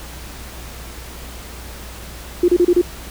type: tone bursts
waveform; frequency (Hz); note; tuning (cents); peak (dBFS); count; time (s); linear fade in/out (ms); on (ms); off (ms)
sine; 352.4; F4; +16; -9; 5; 2.43-2.815; 5; 53; 30
effects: added 60 Hz sine -35 dBFS peak until 3.1 s + pink hiss -36 dBFS RMS until 3.1 s